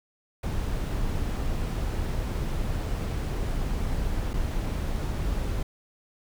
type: noise with dropouts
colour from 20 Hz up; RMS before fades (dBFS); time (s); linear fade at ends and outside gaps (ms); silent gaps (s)
brown; -28; 0.43-5.63; 5; 4.334-4.338
effects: none